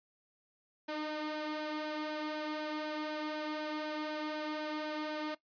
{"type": "tone with flanger", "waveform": "sawtooth", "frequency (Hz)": 305.3, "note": "D#4", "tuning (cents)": -33, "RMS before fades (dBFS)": -38, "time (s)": [0.88, 5.35], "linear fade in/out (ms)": 10, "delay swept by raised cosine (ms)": [1.2, 2.4], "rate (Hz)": 4, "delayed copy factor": 0.55, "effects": ["noise-tail reverb RT60 0.1 s tail -17 dB re dry", "resampled to 11025 Hz"]}